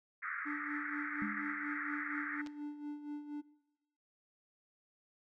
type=band-pass noise; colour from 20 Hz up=white; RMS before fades=-41 dBFS; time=0.22-2.42 s; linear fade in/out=10 ms; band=1200 to 2100 Hz; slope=96 dB/octave
type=tone with tremolo; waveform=triangle; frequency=294.4 Hz; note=D4; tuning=4 cents sharp; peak=-36 dBFS; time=0.45-3.42 s; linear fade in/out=20 ms; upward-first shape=sine; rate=4.2 Hz; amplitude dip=70%
type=tone with exponential decay; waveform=sine; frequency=208.8 Hz; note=G#3; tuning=10 cents sharp; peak=-35 dBFS; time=1.22-1.78 s; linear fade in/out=0 ms; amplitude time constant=120 ms
type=clicks; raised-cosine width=0.2 ms; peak=-33 dBFS; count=2; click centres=2.463 / 2.471 s
effects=noise-tail reverb RT60 0.9 s tail -20 dB re dry